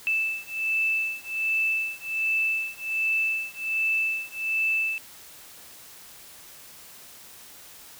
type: beating tone pair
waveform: sine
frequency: 2637 / 2638.3 Hz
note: E7 / E7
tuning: 0 / +1 cents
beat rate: 1.3 Hz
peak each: -27 dBFS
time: 0.07-4.98 s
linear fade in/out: 0 ms
effects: white hiss -47 dBFS RMS until 7.99 s